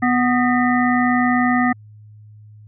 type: harmonic tone with a mistuned harmonic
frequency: 246.9 Hz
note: B3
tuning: in tune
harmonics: 1 / 3 / 5 / 7 / 8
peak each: -16 / -21 / -23 / -24 / -25 dBFS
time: 0.02-1.73 s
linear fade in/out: 10 ms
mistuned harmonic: 7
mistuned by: +92 cents
effects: added 106 Hz sine -40 dBFS peak until 2.67 s